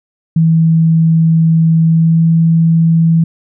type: tone with pitch glide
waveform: sine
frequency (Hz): 162.7 to 164.31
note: E3 to E3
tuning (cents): -22 to -5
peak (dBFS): -6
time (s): 0.36-3.24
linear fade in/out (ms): 5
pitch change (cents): +17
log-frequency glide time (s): 1.84-2.25
effects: none